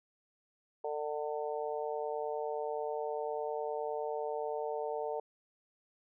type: harmonic tone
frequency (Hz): 149.7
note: D3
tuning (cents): +33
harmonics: 3 / 4 / 5 / 6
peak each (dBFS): -37 / -39 / -41 / -43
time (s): 0.84-5.2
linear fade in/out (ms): 5
effects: none